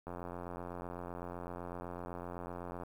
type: click train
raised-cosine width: 1 ms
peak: -29 dBFS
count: 244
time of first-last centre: 0.07-2.835 s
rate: 87.9 Hz
effects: 10-bit